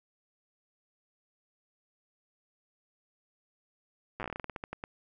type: slowing click train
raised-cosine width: 0.5 ms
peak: -22 dBFS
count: 17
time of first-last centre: 4.2-4.839 s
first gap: 8 ms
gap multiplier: 1.19
effects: none